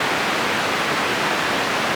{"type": "band-pass noise", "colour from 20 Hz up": "white", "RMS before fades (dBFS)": -21, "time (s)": [0, 1.95], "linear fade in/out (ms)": 5, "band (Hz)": [160, 2100], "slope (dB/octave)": 12, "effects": []}